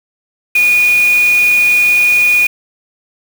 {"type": "tone in noise", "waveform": "sine", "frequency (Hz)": 2454, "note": "D#7", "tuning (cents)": -25, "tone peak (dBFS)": -7, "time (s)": [0.55, 2.47], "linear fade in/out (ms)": 5, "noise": "white", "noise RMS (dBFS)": -24, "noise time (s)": [0.55, 2.47], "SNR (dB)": 14, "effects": []}